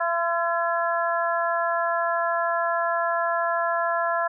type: harmonic tone with a mistuned harmonic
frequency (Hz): 338.3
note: E4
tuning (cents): +45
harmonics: 2 / 3 / 4 / 5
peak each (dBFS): -25 / -27 / -28 / -29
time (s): 0-4.28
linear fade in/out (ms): 10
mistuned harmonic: 3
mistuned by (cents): +18
effects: none